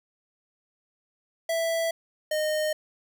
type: tone pair in turn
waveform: square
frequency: 660 / 614.6 Hz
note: E5 / D#5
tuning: +2 / -21 cents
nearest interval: minor second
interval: 123 cents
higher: first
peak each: -25 dBFS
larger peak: neither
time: 1.49-1.91 / 2.31-2.73 s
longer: neither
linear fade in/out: 5 ms
effects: none